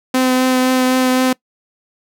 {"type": "tone with vibrato", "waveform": "sawtooth", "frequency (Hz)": 256.4, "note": "C4", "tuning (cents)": -35, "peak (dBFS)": -8, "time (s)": [0.14, 1.33], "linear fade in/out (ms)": 5, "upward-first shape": "triangle", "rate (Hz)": 3.9, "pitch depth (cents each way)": 14, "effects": ["noise-tail reverb RT60 0.1 s tail -23 dB re dry"]}